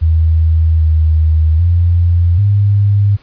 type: tone with pitch steps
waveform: sine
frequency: 80.5 / 79 / 86.3 / 101.4 Hz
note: E2 / D#2 / F2 / G#2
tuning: -41 / +27 / -20 / -41 cents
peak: -7 dBFS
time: 0.01-3.17 s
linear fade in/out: 20 ms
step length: 790 ms
effects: pink hiss -47 dBFS RMS until 3.22 s + resampled to 11025 Hz